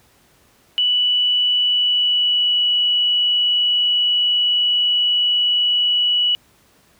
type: tone with pitch glide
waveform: sine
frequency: 2960 to 2941 Hz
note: F#7 to F#7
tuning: 0 to -11 cents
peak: -14 dBFS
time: 0.78-6.35 s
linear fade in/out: 0 ms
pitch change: -11 cents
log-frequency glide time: 1.61-2.64 s
effects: pink hiss -55 dBFS RMS until 6.99 s + high-pass 60 Hz 12 dB/octave